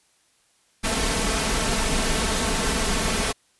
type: noise with comb filter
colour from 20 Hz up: pink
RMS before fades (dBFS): -23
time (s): 0.83-3.33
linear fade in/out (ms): 20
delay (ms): 4.5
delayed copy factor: +0.6
effects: white hiss -63 dBFS RMS until 3.59 s + resampled to 24000 Hz